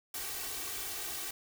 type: noise with comb filter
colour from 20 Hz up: white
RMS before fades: -39 dBFS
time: 0.14-1.31 s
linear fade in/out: 5 ms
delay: 2.6 ms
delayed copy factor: +0.95
effects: none